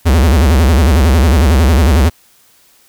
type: tone with vibrato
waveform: square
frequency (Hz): 73.42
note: D2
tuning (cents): 0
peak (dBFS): -7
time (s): 0.05-2.1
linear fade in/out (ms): 20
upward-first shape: sine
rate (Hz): 11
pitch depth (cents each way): 280
effects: white hiss -49 dBFS RMS until 2.88 s